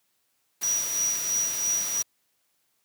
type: noise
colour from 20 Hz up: white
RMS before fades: -35 dBFS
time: 0.61-2.03 s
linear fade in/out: 10 ms
type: tone with tremolo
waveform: sine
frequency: 5800 Hz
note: F#8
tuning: 35 cents flat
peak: -22 dBFS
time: 0.63-2.02 s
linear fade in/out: 2 ms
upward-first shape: sine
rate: 3 Hz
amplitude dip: 55%
effects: white hiss -72 dBFS RMS until 2.84 s + high-pass 80 Hz 12 dB/octave